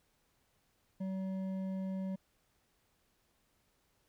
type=tone with hard clipping; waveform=sine; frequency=190 Hz; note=F#3; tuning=46 cents sharp; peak=-37 dBFS; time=1-2.16 s; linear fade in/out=10 ms; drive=7 dB; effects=pink hiss -75 dBFS RMS until 4.08 s